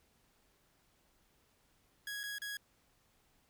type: tone with dropouts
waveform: sawtooth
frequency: 1661.2 Hz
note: G#6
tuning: in tune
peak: -36 dBFS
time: 2.07-2.57 s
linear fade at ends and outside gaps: 2 ms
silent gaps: 2.233-2.237 / 2.384-2.418 s
effects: pink hiss -72 dBFS RMS until 3.49 s